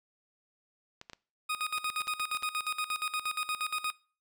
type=clicks; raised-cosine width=0.2 ms; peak=-27 dBFS; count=10; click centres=1.014 / 1.098 / 1.133 / 1.777 / 1.901 / 2.006 / 2.072 / 2.201 / 2.349 / 2.425 s
type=tone with tremolo; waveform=20% pulse; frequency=1244.5 Hz; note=D#6; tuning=in tune; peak=-25 dBFS; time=1.49-3.92 s; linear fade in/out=10 ms; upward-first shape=square; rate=8.5 Hz; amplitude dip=80%
effects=noise-tail reverb RT60 0.4 s tail -23 dB re dry